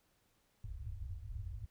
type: low-pass noise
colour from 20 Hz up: white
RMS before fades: -44 dBFS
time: 0.64-1.66 s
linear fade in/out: 5 ms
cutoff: 110 Hz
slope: 96 dB/octave
effects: pink hiss -75 dBFS RMS until 1.7 s